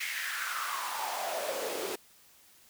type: noise with high-pass filter sweep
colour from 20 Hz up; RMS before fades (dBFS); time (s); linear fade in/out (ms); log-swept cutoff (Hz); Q
pink; -35; 0-1.96; 10; 2200 to 370; 4.7
effects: white hiss -60 dBFS RMS until 2.69 s